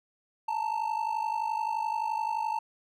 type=ring-modulated tone; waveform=triangle; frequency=891 Hz; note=A5; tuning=22 cents sharp; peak=-23 dBFS; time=0.48-2.59 s; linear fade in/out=5 ms; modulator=25.8 Hz; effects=none